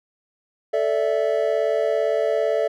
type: chord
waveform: triangle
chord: A suspended fourth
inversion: none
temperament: equal with one note detuned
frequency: 440 / 581.6 / 659.3 Hz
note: A4 / D5 / E5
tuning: 0 / -17 / 0 cents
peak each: -21 dBFS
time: 0.73-2.68 s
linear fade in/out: 10 ms
effects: none